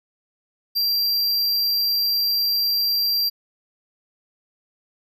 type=tone; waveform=square; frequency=4732 Hz; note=D8; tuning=12 cents sharp; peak=-19 dBFS; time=0.75-3.3 s; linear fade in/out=20 ms; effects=none